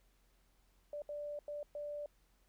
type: tone bursts at uneven times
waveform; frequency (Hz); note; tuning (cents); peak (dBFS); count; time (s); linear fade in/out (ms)
sine; 587.3; D5; 0; -40; 4; 0.93-1.02 / 1.09-1.39 / 1.48-1.63 / 1.75-2.06; 2
effects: added 44 Hz sine -70 dBFS peak until 2.48 s + pink hiss -75 dBFS RMS until 2.48 s